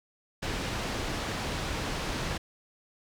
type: low-pass noise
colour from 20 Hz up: pink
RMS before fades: -33 dBFS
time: 0.42-2.38 s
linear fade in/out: 10 ms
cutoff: 5500 Hz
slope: 12 dB/octave
effects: none